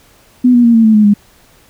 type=tone with pitch steps; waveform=sine; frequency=249.2 / 241.3 / 233.6 / 226.2 / 219 / 212 / 205.2 Hz; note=B3 / B3 / A#3 / A3 / A3 / G#3 / G#3; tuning=+16 / -40 / +4 / +48 / -8 / +36 / -21 cents; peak=-4 dBFS; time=0.44-1.14 s; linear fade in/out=10 ms; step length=100 ms; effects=pink hiss -47 dBFS RMS until 1.69 s